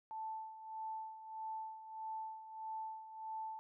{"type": "tone with tremolo", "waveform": "sine", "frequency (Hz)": 880, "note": "A5", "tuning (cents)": 0, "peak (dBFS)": -40, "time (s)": [0.11, 3.59], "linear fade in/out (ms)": 0, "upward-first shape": "sine", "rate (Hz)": 1.6, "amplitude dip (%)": 70, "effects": []}